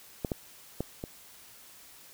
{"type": "clicks", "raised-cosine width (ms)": 2, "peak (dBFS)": [-16, -16, -17, -22], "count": 4, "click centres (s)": [0.248, 0.318, 0.806, 1.039], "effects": ["white hiss -53 dBFS RMS until 2.13 s"]}